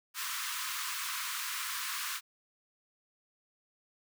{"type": "high-pass noise", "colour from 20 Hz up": "pink", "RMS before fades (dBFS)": -37, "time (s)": [0.14, 2.21], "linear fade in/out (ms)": 50, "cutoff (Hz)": 1000, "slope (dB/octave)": 96, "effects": []}